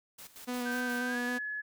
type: noise with tremolo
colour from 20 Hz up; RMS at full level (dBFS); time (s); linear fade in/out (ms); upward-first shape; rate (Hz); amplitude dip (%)
white; -48; 0.18-1.04; 10; square; 5.6; 75
type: tone with vibrato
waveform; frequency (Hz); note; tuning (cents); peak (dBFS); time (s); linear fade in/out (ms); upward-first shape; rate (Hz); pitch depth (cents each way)
sawtooth; 245.8; B3; -8; -29; 0.47-1.39; 20; square; 3.7; 13
type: tone with pitch glide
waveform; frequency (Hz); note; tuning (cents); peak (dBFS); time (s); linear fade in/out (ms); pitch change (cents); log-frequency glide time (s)
sine; 1552 to 1702.3; G6 to G#6; -18 to +42; -34; 0.65-1.62; 20; +160; 1.06-1.19
effects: none